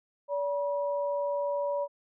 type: tone pair together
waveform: sine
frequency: 573.8 / 965 Hz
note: D5 / B5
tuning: -40 / -40 cents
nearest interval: major sixth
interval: 900 cents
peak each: -28 / -35 dBFS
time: 0.28-1.88 s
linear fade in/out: 50 ms
effects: none